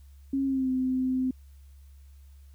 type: tone with pitch glide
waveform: sine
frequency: 272.1 to 258 Hz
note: C#4 to C4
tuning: -32 to -24 cents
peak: -24 dBFS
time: 0.33-1.31 s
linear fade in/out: 5 ms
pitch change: -92 cents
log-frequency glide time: 0.45-0.7 s
effects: added 69 Hz sine -48 dBFS peak until 2.54 s + white hiss -68 dBFS RMS until 2.54 s